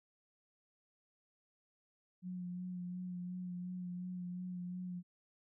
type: tone with vibrato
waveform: sine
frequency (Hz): 179.9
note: F#3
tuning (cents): -48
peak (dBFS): -40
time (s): 2.22-5.03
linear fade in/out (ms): 50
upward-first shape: sine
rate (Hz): 2.8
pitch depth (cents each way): 23
effects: none